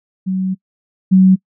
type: tone pair in turn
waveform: sine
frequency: 188 / 188 Hz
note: F#3 / F#3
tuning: +28 / +28 cents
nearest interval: unison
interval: 0 cents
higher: neither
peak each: -15 / -5 dBFS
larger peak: second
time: 0.26-0.55 / 1.11-1.36 s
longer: first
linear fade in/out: 20 ms
effects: noise-tail reverb RT60 0.1 s tail -26 dB re dry